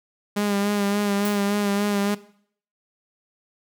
sawtooth tone with vibrato, 203.3 Hz, G#3, 37 cents flat, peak -17 dBFS, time 0.36-2.15 s, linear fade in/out 10 ms, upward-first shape sine, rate 3.5 Hz, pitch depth 31 cents each way
blue noise with exponential decay, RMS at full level -30 dBFS, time 1.25-1.48 s, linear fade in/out 2 ms, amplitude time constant 50 ms
effects noise-tail reverb RT60 0.6 s tail -18 dB re dry

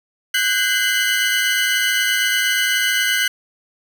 40% pulse tone cluster, 1488 / 1597 / 2054 / 2968 Hz, F#6 / G6 / C7 / F#7, +9 / +32 / -33 / +5 cents, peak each -21 dBFS, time 0.34-3.28 s, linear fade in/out 5 ms, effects none

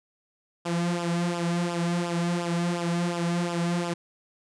sawtooth tone with flanger, 172.4 Hz, F3, 22 cents flat, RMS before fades -27 dBFS, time 0.65-3.94 s, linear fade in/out 10 ms, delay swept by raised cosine 0.47 to 3.77 ms, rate 2.8 Hz, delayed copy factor -0.7, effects resampled to 22050 Hz

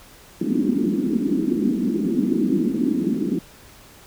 white band-pass noise, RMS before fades -21 dBFS, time 0.41-3.39 s, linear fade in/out 5 ms, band 190 to 330 Hz, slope 48 dB/octave, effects pink hiss -47 dBFS RMS until 4.06 s

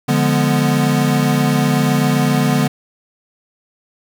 square chord, D diminished seventh, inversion none, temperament equal, 146.83 / 174.61 / 207.7 / 246.9 Hz, D3 / F3 / Ab3 / Cb4, 0 / 0 / 0 / 0 cents, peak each -17 / -22 / -21 / -18 dBFS, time 0.08-2.68 s, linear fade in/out 10 ms, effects 7-bit

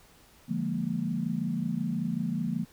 sine chord, Bb dominant seventh, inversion first, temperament equal, 146.83 / 174.61 / 207.7 / 233.1 Hz, D3 / F3 / Ab3 / Bb3, 0 / 0 / 0 / 0 cents, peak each -36 / -32 / -34 / -32 dBFS, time 0.48-2.65 s, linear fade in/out 20 ms, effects pink hiss -58 dBFS RMS until 2.72 s

